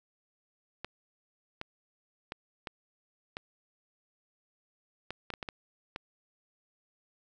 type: clicks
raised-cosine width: 0.3 ms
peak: -21 dBFS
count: 11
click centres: 0.846 / 1.614 / 2.321 / 2.672 / 3.369 / 5.106 / 5.303 / 5.338 / 5.428 / 5.488 / 5.961 s
effects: none